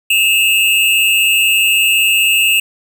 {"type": "tone pair together", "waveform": "square", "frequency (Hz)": [2617, 2815], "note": ["E7", "F7"], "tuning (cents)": [-13, 13], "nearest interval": "minor second", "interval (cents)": 126, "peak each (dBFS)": -13, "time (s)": [0.1, 2.6], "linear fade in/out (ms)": 5, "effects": []}